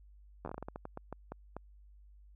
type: slowing click train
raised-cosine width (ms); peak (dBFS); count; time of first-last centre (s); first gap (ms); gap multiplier
1; -27; 15; 0.45-1.566; 11; 1.27
effects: added 50 Hz sine -55 dBFS peak until 2.35 s